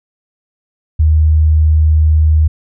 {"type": "tone", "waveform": "sine", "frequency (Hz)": 77.78, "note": "D#2", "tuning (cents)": 0, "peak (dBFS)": -6, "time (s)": [0.99, 2.48], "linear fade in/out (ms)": 10, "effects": []}